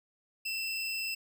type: tone pair together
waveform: square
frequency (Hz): 2684 / 5070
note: E7 / D#8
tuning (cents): +31 / +32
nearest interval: major seventh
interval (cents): 1101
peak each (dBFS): -35 / -38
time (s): 0.45-1.15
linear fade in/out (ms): 10
effects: none